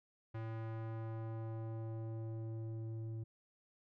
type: tone with low-pass filter sweep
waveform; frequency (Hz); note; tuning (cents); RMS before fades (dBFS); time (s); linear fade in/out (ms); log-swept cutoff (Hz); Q
square; 112.2; A2; +34; -43; 0.34-3.24; 10; 1900 to 280; 0.89
effects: none